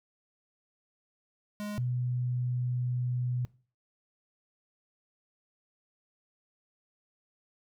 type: tone pair in turn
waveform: square / sine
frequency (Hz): 207.7 / 124.02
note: G#3 / B2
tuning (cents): 0 / +8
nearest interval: major sixth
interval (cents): 892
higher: first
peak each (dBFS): -35 / -28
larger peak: second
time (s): 1.6-1.78 / 1.78-3.45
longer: second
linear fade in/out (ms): 0
effects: noise-tail reverb RT60 0.4 s tail -21 dB re dry